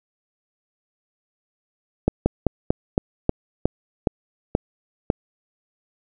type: slowing click train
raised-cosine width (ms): 2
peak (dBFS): -3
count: 10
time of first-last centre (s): 2.08-5.101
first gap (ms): 180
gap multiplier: 1.15
effects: none